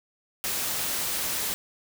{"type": "noise", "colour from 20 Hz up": "white", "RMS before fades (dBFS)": -29, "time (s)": [0.44, 1.54], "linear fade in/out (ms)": 0, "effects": []}